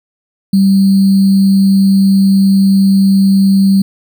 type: tone with sample-and-hold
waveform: sine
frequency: 194.5 Hz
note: G3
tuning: 13 cents flat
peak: -5 dBFS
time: 0.53-3.82 s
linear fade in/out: 5 ms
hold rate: 4410 Hz
effects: none